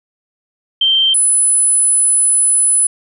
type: tone pair in turn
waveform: sine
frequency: 3136 / 10046 Hz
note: G7 / D#9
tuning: 0 / +16 cents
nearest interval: octave + minor sixth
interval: 2016 cents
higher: second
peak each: -9 dBFS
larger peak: neither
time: 0.81-1.14 / 1.14-2.87 s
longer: second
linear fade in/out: 5 ms
effects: none